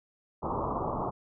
white low-pass noise, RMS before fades -32 dBFS, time 0.42-1.11 s, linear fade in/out 20 ms, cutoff 1200 Hz, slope 96 dB/octave, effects none

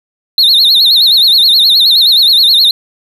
triangle tone with vibrato, 3951 Hz, B7, in tune, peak -3 dBFS, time 0.38-2.71 s, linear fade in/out 2 ms, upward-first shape sine, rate 9.5 Hz, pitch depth 170 cents each way, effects none

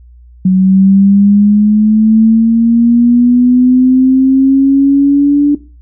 sine linear sweep, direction up, 185 to 291.1 Hz, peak -4 dBFS, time 0.45-5.55 s, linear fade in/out 5 ms, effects noise-tail reverb RT60 0.3 s tail -17 dB re dry + added 60 Hz sine -35 dBFS peak until 5.81 s

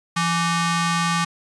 sawtooth ring-modulated tone, 669 Hz, E5, 25 cents sharp, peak -12 dBFS, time 0.16-1.25 s, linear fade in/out 10 ms, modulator 498 Hz, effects resampled to 22050 Hz

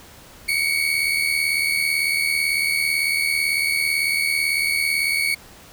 35% pulse tone pair together, 2189 / 2267 Hz, C#7 / C#7, -22 / +38 cents, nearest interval minor second, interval 60 cents, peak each -20 dBFS, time 0.48-5.35 s, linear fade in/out 10 ms, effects pink hiss -45 dBFS RMS until 5.72 s

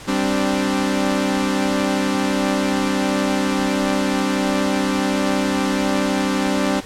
sawtooth chord, G suspended fourth, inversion none, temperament equal with one note detuned, 195.32 / 261.6 / 293.7 Hz, G3 / C4 / D4, -6 / 0 / 0 cents, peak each -18 dBFS, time 0.07-6.81 s, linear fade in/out 20 ms, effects pink hiss -37 dBFS RMS until 6.85 s + low-pass 9000 Hz 12 dB/octave

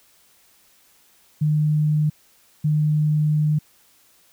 sine tone pair in turn, 151.8 / 151.8 Hz, D#3 / D#3, -42 / -42 cents, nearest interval unison, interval 0 cents, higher neither, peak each -16 dBFS, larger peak neither, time 1.41-2.1 / 2.64-3.59 s, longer second, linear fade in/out 10 ms, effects white hiss -57 dBFS RMS until 4.32 s

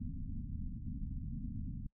pink low-pass noise, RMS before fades -41 dBFS, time 0-1.87 s, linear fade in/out 10 ms, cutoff 270 Hz, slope 96 dB/octave, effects noise-tail reverb RT60 0.1 s tail -26 dB re dry

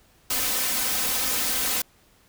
white noise with comb filter, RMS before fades -25 dBFS, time 0.3-1.82 s, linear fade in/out 5 ms, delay 3.9 ms, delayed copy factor +0.75, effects pink hiss -59 dBFS RMS until 2.28 s

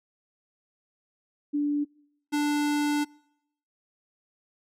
sine / square tone pair in turn, 291.5 / 294 Hz, D4 / D4, -13 / +2 cents, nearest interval unison, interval 15 cents, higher second, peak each -23 / -24 dBFS, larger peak first, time 1.53-1.85 / 2.32-3.05 s, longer second, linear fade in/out 20 ms, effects noise-tail reverb RT60 0.8 s tail -26 dB re dry + low-pass 12000 Hz 12 dB/octave

